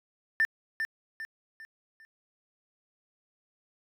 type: tone with echo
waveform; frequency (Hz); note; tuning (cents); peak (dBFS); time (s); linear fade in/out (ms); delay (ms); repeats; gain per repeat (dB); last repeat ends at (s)
triangle; 1784; A6; +23; -18; 0.4-0.45; 0; 400; 4; -8; 2.05
effects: tanh soft clip ceiling -18 dBFS